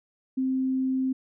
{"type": "tone", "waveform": "sine", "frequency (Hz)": 261.6, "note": "C4", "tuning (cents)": 0, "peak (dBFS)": -23, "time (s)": [0.37, 1.13], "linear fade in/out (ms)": 10, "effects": []}